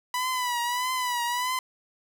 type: tone with vibrato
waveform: sawtooth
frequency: 987.8 Hz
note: B5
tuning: in tune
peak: -22 dBFS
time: 0.14-1.59 s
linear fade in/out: 2 ms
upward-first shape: triangle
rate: 1.6 Hz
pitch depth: 76 cents each way
effects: none